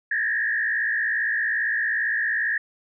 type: tone with frequency modulation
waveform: sine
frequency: 1760 Hz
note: A6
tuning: in tune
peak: -21 dBFS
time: 0.11-2.58 s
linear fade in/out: 5 ms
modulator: 57.6 Hz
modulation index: 2
effects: none